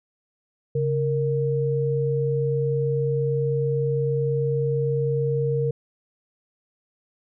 sine tone pair together, 138.1 / 464.5 Hz, C#3 / A#4, -6 / -6 cents, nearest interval octave + major sixth, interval 2100 cents, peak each -23 dBFS, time 0.75-5.71 s, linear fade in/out 5 ms, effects none

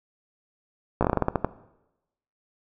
slowing click train, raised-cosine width 1 ms, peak -7 dBFS, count 11, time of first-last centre 1.01-1.446 s, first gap 16 ms, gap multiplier 1.21, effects noise-tail reverb RT60 0.9 s tail -17 dB re dry

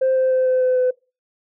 sine tone with pitch steps, 523.3 / 519.7 / 516.1 / 512.5 / 509 / 505.5 Hz, C5 / C5 / C5 / C5 / C5 / B4, 0 / -12 / -24 / -36 / -48 / +40 cents, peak -13 dBFS, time 0.01-0.91 s, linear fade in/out 10 ms, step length 150 ms, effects noise-tail reverb RT60 0.3 s tail -24 dB re dry + tanh soft clip ceiling -12 dBFS

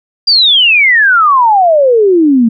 sine exponential sweep, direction down, 4849 to 220 Hz, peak -4 dBFS, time 0.27-2.49 s, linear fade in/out 10 ms, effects none

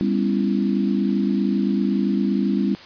sine chord, C# half-diminished seventh, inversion second, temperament just, 199.57 / 249.5 / 277.2 / 332.6 Hz, G3 / B3 / C#4 / E4, +31 / +18 / 0 / +16 cents, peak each -20 / -25 / -25 / -26 dBFS, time 0.01-2.75 s, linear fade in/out 0 ms, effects white hiss -41 dBFS RMS until 2.85 s + resampled to 11025 Hz

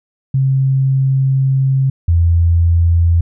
sine tone pair in turn, 134 / 84.61 Hz, C3 / E2, +42 / +46 cents, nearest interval minor sixth, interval 796 cents, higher first, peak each -10 / -8 dBFS, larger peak second, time 0.34-1.9 / 2.08-3.21 s, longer first, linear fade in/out 5 ms, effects none

